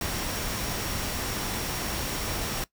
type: tone in noise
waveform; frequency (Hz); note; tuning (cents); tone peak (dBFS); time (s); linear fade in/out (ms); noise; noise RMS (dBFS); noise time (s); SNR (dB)
sine; 5588; F8; 0; -42; 0.01-2.64; 2; pink; -31; 0.01-2.64; -14
effects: noise-tail reverb RT60 0.1 s tail -19 dB re dry